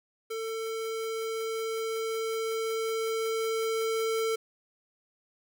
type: tone with level ramp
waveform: square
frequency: 447.3 Hz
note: A4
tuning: 28 cents sharp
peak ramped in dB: -33 to -27 dBFS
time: 0.3-4.36 s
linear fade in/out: 10 ms
effects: none